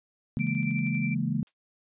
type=chord; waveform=sine; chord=A# half-diminished seventh; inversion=first; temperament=equal; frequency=138.59 / 164.81 / 207.7 / 233.1 Hz; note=C#3 / E3 / G#3 / A#3; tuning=0 / 0 / 0 / 0 cents; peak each=-31 dBFS; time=0.37-1.43 s; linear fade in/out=0 ms
type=click train; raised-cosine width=0.2 ms; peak=-37 dBFS; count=8; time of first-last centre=0.39-0.95 s; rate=12.5 Hz
type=tone with tremolo; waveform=sine; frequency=2344 Hz; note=D7; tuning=4 cents flat; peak=-31 dBFS; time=0.39-1.15 s; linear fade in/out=20 ms; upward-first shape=sine; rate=11 Hz; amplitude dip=55%
type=noise with exponential decay; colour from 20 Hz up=blue; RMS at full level=-45 dBFS; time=1.47-1.54 s; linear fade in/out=1 ms; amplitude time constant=15 ms
effects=resampled to 8000 Hz